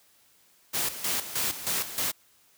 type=noise with tremolo; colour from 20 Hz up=white; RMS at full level=-28 dBFS; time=0.73-2.12 s; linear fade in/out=20 ms; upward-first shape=square; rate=3.2 Hz; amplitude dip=70%; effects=white hiss -62 dBFS RMS until 2.57 s + high-pass 60 Hz 12 dB/octave